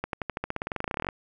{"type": "accelerating click train", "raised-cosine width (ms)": 0.5, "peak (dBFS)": -14, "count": 23, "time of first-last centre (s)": [0.04, 1.088], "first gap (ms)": 92, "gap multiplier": 0.93, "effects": []}